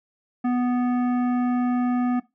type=tone with hard clipping; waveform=sine; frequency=246.9 Hz; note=B3; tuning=in tune; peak=-22 dBFS; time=0.44-2.2 s; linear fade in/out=10 ms; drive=14 dB; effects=noise-tail reverb RT60 0.2 s tail -18 dB re dry + low-pass 2000 Hz 12 dB/octave